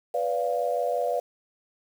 sine chord, B diminished, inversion none, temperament equal with one note detuned, 493.9 / 579.6 / 698.5 Hz, B4 / D5 / F5, 0 / -23 / 0 cents, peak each -28 dBFS, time 0.14-1.2 s, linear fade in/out 5 ms, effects 8-bit

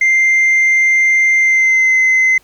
sine tone with pitch glide, 2093 to 2055 Hz, C7 to C7, 0 to -32 cents, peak -6 dBFS, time 0.01-2.38 s, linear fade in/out 5 ms, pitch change -32 cents, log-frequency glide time 1.38-1.98 s, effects tanh soft clip ceiling -7 dBFS + pink hiss -51 dBFS RMS until 2.43 s

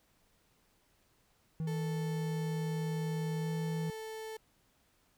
triangle tone with pitch glide, 160 to 162.14 Hz, D#3 to E3, +49 to -28 cents, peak -31 dBFS, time 1.6-3.9 s, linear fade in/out 0 ms, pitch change +23 cents, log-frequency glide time 3.41-3.5 s
35% pulse tone, 440 Hz, A4, in tune, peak -39 dBFS, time 1.67-4.37 s, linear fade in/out 5 ms
effects pink hiss -71 dBFS RMS until 5.17 s

